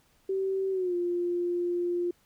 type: tone with pitch glide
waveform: sine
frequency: 384.5 to 350.6 Hz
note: G4 to F4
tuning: -33 to +7 cents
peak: -26 dBFS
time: 0.29-2.11 s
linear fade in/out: 5 ms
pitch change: -160 cents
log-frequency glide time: 0.71-0.95 s
effects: pink hiss -66 dBFS RMS until 2.25 s